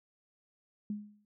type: tone with exponential decay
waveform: sine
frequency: 208.1 Hz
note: G#3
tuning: 4 cents sharp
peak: -31 dBFS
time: 0.9-1.25 s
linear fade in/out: 2 ms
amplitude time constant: 75 ms
effects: none